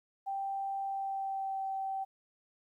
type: tone with pitch glide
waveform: sine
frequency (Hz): 784 to 773.7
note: G5 to G5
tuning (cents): 0 to -23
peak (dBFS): -33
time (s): 0.26-2.05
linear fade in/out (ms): 20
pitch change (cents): -23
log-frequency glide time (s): 0.84-1.62
effects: 12-bit